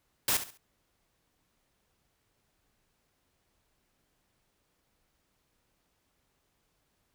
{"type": "noise with echo", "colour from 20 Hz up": "white", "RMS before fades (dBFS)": -27, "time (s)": [0.28, 0.37], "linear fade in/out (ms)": 2, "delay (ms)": 68, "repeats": 3, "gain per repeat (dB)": -11, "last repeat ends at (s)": 0.574, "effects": ["pink hiss -75 dBFS RMS until 7.14 s"]}